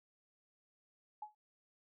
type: tone with exponential decay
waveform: sine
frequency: 847 Hz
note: G#5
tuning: 34 cents sharp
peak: -39 dBFS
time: 1.22-1.35 s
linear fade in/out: 5 ms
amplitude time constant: 27 ms
effects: none